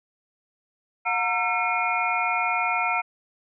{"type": "tone cluster", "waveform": "sine", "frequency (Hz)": [719, 922, 1350, 2172, 2425], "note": ["F#5", "A#5", "E6", "C#7", "D#7"], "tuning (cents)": [-50, -19, 41, -36, -45], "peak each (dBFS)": -28, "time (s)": [1.05, 3.02], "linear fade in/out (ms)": 20, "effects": []}